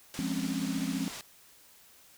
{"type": "low-pass noise", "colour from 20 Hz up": "white", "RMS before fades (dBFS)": -43, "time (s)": [0.14, 1.21], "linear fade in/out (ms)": 0, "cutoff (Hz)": 6900, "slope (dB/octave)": 12}
{"type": "chord", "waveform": "sine", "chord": "Db major seventh", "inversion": "first", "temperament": "equal", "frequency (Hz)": [174.61, 207.7, 261.6, 277.2], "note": ["F3", "Ab3", "C4", "Db4"], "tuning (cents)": [0, 0, 0, 0], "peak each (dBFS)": [-36, -36, -34, -36], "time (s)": [0.19, 1.08], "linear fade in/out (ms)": 0}
{"effects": ["white hiss -58 dBFS RMS until 2.17 s"]}